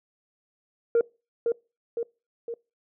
sine tone with echo, 466.2 Hz, A#4, in tune, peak -15 dBFS, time 0.95-1.01 s, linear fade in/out 2 ms, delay 510 ms, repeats 3, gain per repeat -5 dB, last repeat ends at 2.54 s, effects noise-tail reverb RT60 0.3 s tail -25 dB re dry + tanh soft clip ceiling -16 dBFS

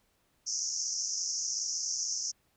pink band-pass noise, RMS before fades -34 dBFS, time 0.46-2.32 s, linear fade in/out 20 ms, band 5300 to 6600 Hz, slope 96 dB/octave, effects pink hiss -72 dBFS RMS until 2.56 s

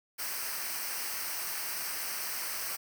white noise with comb filter, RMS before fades -36 dBFS, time 0.18-2.77 s, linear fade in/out 20 ms, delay 0.28 ms, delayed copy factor -0.7, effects none

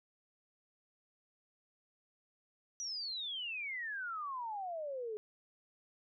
sine exponential sweep, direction down, 5930 to 415.3 Hz, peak -38 dBFS, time 2.8-5.17 s, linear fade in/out 0 ms, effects none

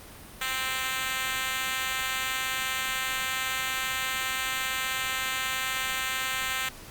5% pulse tone with high-pass filter, 261.3 Hz, C4, 2 cents flat, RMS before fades -30 dBFS, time 0.41-6.69 s, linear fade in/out 5 ms, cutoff 1300 Hz, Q 0.72, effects pink hiss -46 dBFS RMS until 6.9 s + Opus 32 kbps

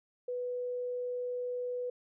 sine tone, 493.9 Hz, B4, in tune, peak -33 dBFS, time 0.28-1.9 s, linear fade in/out 5 ms, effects none

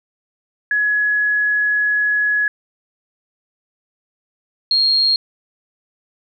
sine tone pair in turn, 1686 / 4248 Hz, G#6 / C8, +26 / +25 cents, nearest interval octave + major third, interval 1599 cents, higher second, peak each -14 / -12 dBFS, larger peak second, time 0.71-2.48 / 4.71-5.16 s, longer first, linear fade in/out 2 ms, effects none

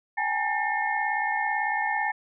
sine tone cluster, 786 / 844 / 922 / 1796 / 2158 Hz, G5 / G#5 / A#5 / A6 / C#7, +4 / +28 / -19 / +35 / -47 cents, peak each -32 / -28 / -36 / -28 / -34 dBFS, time 0.17-2.12 s, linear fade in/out 10 ms, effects none

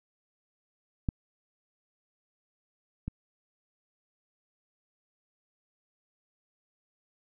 clicks, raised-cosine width 5 ms, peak -15 / -21 dBFS, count 2, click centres 1.088 / 3.08 s, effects none

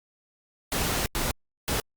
pink noise bursts at uneven times, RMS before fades -27 dBFS, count 3, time 0.72-1.06 / 1.15-1.31 / 1.68-1.8 s, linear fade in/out 0 ms, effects Opus 48 kbps

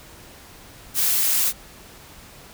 blue noise, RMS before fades -20 dBFS, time 0.94-1.53 s, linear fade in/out 50 ms, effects pink hiss -45 dBFS RMS until 2.53 s

